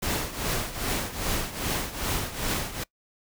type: noise with tremolo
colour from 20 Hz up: pink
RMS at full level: -26 dBFS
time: 0.02-2.84 s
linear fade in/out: 10 ms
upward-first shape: triangle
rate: 2.5 Hz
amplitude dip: 80%
effects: noise-tail reverb RT60 0.1 s tail -23 dB re dry